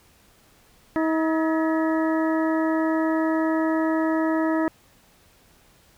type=harmonic tone with a mistuned harmonic; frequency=319.5 Hz; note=D#4; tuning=46 cents sharp; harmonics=1 / 2 / 3 / 4 / 5 / 6; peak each=-21 / -27 / -31 / -33 / -35 / -37 dBFS; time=0.96-4.68 s; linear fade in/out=0 ms; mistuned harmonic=5; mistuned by=+100 cents; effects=pink hiss -57 dBFS RMS until 5.97 s